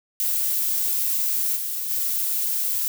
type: noise with level steps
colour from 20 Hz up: violet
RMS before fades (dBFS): -23 / -28 / -24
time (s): 0.2-2.88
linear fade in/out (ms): 0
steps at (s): 1.55 / 1.89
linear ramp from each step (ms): 20
effects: none